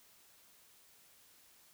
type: silence
effects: white hiss -64 dBFS RMS until 1.73 s